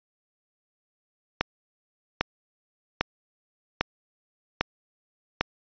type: click train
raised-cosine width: 0.3 ms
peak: -5 dBFS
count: 6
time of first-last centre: 1.41-5.41 s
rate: 1.25 Hz
effects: resampled to 11025 Hz